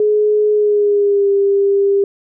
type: tone with pitch glide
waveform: sine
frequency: 421.8 to 398.1 Hz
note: G#4 to G4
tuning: +27 to +27 cents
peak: -10 dBFS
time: 0-2.04 s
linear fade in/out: 2 ms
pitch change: -100 cents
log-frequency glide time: 0.52-1.3 s
effects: none